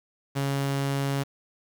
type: tone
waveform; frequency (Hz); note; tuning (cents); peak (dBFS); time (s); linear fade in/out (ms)
sawtooth; 138.59; C#3; 0; -21; 0.35-1.24; 20
effects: 8-bit